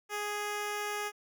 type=tone; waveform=10% pulse; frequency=415.3 Hz; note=G#4; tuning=in tune; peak=-25 dBFS; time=0.09-1.12 s; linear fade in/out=50 ms; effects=none